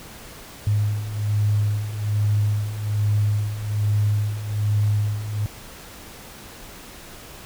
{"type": "beating tone pair", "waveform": "sine", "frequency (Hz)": [103.6, 104.8], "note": ["G#2", "G#2"], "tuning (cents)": [-4, 16], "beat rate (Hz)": 1.2, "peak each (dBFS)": [-25, -20], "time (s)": [0.67, 5.46], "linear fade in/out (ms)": 0, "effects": ["pink hiss -41 dBFS RMS until 7.45 s"]}